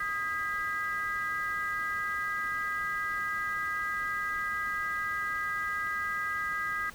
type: chord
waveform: sine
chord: G# minor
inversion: second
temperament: equal with one note detuned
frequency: 1244.5 / 1620.5 / 1975.5 Hz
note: D#6 / G#6 / B6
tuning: 0 / -43 / 0 cents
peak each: -34 / -34 / -35 dBFS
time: 0-6.9 s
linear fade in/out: 5 ms
effects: pink hiss -50 dBFS RMS until 6.94 s